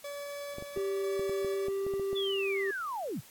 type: tone with tremolo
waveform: 40% pulse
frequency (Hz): 572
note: D5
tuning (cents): -46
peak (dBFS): -37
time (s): 0.04-1.68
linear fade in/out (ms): 5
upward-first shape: square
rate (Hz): 1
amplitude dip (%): 35
type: clicks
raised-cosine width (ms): 2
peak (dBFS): -28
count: 11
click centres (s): 0.584 / 0.624 / 0.774 / 1.195 / 1.295 / 1.447 / 1.684 / 1.866 / 1.938 / 1.997 / 2.13
type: tone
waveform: triangle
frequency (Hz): 392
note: G4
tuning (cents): 0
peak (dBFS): -28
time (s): 0.76-2.71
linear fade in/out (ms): 5
type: linear sweep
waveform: sine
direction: down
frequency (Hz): 3522 to 85.5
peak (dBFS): -33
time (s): 2.15-3.21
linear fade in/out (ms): 20
effects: white hiss -55 dBFS RMS until 3.3 s + AAC 64 kbps